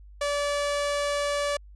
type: tone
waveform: sawtooth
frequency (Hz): 577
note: D5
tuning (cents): -31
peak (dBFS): -21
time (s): 0.21-1.57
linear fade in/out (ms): 5
effects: added 50 Hz sine -45 dBFS peak until 1.75 s + resampled to 22050 Hz